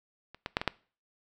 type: clicks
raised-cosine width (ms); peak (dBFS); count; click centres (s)
0.3; -30 / -17 / -9 / -16 / -9; 5; 0.346 / 0.461 / 0.569 / 0.615 / 0.677
effects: noise-tail reverb RT60 0.4 s tail -22 dB re dry